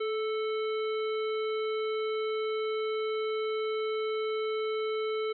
harmonic tone with a mistuned harmonic, 440 Hz, A4, in tune, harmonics 1 / 3 / 5 / 7 / 9, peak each -29 / -39 / -43 / -46 / -48 dBFS, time 0-5.33 s, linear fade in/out 10 ms, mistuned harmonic 1, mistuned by -24 cents, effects none

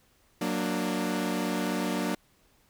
sawtooth chord, Gb augmented, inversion none, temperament equal with one note detuned, 185 / 233.1 / 296.4 Hz, Gb3 / Bb3 / D4, 0 / 0 / +16 cents, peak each -28 dBFS, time 0.41-2.15 s, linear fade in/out 5 ms, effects pink hiss -65 dBFS RMS until 2.69 s

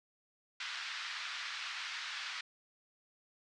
pink band-pass noise, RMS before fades -42 dBFS, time 0.6-2.41 s, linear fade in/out 5 ms, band 1300 to 4900 Hz, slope 24 dB/octave, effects resampled to 22050 Hz

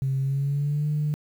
sine tone with pitch glide, 134.3 to 149.88 Hz, C3 to D3, +46 to +36 cents, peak -21 dBFS, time 0.02-1.14 s, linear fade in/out 0 ms, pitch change +190 cents, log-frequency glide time 0.19-0.87 s, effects tanh soft clip ceiling -18 dBFS + 9-bit

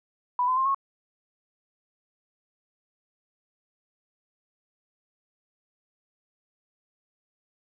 sine tone with pitch steps, 987.8 / 1022 / 1057.5 / 1094.1 Hz, B5 / C6 / C6 / C#6, 0 / -41 / +18 / -23 cents, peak -21 dBFS, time 0.39-0.746 s, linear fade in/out 2 ms, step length 89 ms, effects none

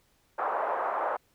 pink band-pass noise, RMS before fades -30 dBFS, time 0.38-1.17 s, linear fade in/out 10 ms, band 600 to 1200 Hz, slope 24 dB/octave, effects pink hiss -68 dBFS RMS until 1.34 s

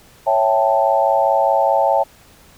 sine chord, A dominant seventh, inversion first, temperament equal with one note detuned, 554.4 / 659.3 / 784 / 884.1 Hz, C#5 / E5 / G5 / A5, 0 / 0 / 0 / +8 cents, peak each -18 dBFS, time 0.26-2.04 s, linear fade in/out 20 ms, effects pink hiss -48 dBFS RMS until 2.57 s

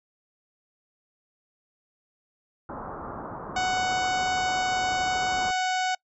white low-pass noise, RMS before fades -37 dBFS, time 2.69-5.51 s, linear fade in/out 2 ms, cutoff 1300 Hz, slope 48 dB/octave
harmonic tone, 742 Hz, F#5, 5 cents sharp, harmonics 1 / 2 / 3 / 4 / 5 / 6 / 7 / 8 / 9 / 10, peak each -25 / -31 / -35 / -37 / -39 / -41 / -42 / -43 / -44 / -45 dBFS, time 3.56-5.95 s, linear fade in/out 5 ms
effects noise-tail reverb RT60 0.1 s tail -26 dB re dry

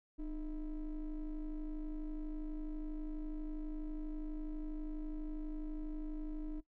triangle ring-modulated tone, 165.1 Hz, E3, 3 cents sharp, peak -33 dBFS, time 0.18-6.61 s, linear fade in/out 20 ms, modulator 139 Hz, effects noise-tail reverb RT60 0.1 s tail -17 dB re dry + tanh soft clip ceiling -29 dBFS

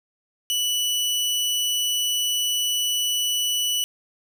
sawtooth tone, 2960 Hz, F#7, in tune, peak -18 dBFS, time 0.5-3.84 s, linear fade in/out 0 ms, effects none

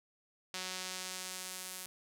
sawtooth tone with band-pass filter sweep, 185 Hz, F#3, in tune, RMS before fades -43 dBFS, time 0.54-1.86 s, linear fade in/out 0 ms, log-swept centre 4900 to 11000 Hz, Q 0.85, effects none

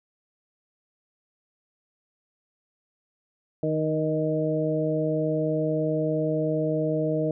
harmonic tone with a mistuned harmonic, 155.56 Hz, D#3, in tune, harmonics 1 / 2 / 3 / 4, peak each -28 / -28 / -28 / -28 dBFS, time 3.63-7.31 s, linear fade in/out 2 ms, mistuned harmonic 3, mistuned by +18 cents, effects none

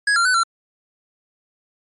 square tone with pitch steps, 1663 / 1381 / 1503 / 1359 Hz, G#6 / F6 / F#6 / F6, +2 / -20 / +27 / -48 cents, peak -15 dBFS, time 0.07-0.434 s, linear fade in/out 5 ms, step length 91 ms, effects MP3 48 kbps

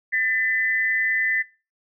sine tone pair together, 1785 / 2004 Hz, A6 / B6, +24 / +25 cents, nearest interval major second, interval 201 cents, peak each -22 dBFS, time 0.12-1.43 s, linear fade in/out 20 ms, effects noise-tail reverb RT60 0.3 s tail -21 dB re dry

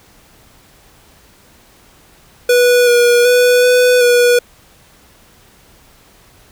square tone with pitch steps, 489.9 / 481.2 / 493 / 496.6 / 485.8 Hz, B4 / B4 / B4 / B4 / B4, -14 / -45 / -3 / +9 / -29 cents, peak -8 dBFS, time 2.49-4.39 s, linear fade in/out 5 ms, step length 380 ms, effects pink hiss -47 dBFS RMS until 6.51 s

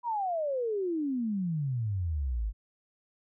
sine exponential sweep, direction down, 987 to 48.63 Hz, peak -28 dBFS, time 0.03-2.53 s, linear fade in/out 50 ms, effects none

